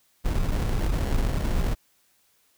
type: noise with sample-and-hold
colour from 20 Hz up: brown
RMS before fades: -24 dBFS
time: 0.24-1.75 s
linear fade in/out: 20 ms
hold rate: 1225 Hz
effects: white hiss -65 dBFS RMS until 2.57 s